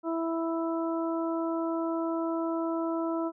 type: harmonic tone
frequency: 329.6 Hz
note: E4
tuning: in tune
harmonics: 1 / 2 / 3 / 4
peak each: -29 / -34 / -38 / -39 dBFS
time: 0.03-3.32 s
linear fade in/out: 50 ms
effects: none